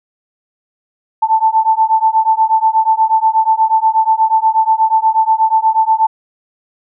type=beating tone pair; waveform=sine; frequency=880 / 888.3 Hz; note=A5 / A5; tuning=0 / +16 cents; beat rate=8.3 Hz; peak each=-12 dBFS; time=1.22-6.07 s; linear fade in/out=10 ms; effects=none